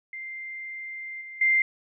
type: tone with level steps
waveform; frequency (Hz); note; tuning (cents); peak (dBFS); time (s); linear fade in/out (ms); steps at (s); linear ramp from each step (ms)
sine; 2093; C7; 0; -34 / -38 / -18; 0.13-1.62; 2; 1.21 / 1.41; 5
effects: none